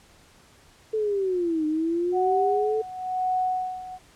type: linear two-way sweep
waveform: sine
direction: down then up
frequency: 442.2 to 304.3 to 442.2 Hz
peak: -22 dBFS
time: 0.93-2.82 s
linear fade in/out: 10 ms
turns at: 1.66 s
type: tone with tremolo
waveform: sine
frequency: 740 Hz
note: F#5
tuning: in tune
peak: -21 dBFS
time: 2.12-3.99 s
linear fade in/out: 50 ms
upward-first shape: sine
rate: 1 Hz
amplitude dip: 80%
effects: pink hiss -55 dBFS RMS until 4.15 s + low-pass 10000 Hz 12 dB/octave